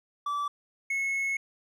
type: tone pair in turn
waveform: triangle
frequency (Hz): 1158 / 2186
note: D6 / C#7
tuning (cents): -25 / -25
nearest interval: major seventh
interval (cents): 1100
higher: second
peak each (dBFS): -26 / -25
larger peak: second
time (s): 0.26-0.48 / 0.9-1.37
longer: second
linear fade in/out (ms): 5
effects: none